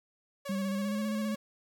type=tone with vibrato; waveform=sawtooth; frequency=554.4 Hz; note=C#5; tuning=in tune; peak=-34 dBFS; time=0.45-1.36 s; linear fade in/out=10 ms; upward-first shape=square; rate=15 Hz; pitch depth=32 cents each way
type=tone with pitch glide; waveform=sine; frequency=197.3 to 213.9 Hz; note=G3 to A3; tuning=+11 to -49 cents; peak=-30 dBFS; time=0.49-1.35 s; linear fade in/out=5 ms; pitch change=+140 cents; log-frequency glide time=0.7-1.04 s
effects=none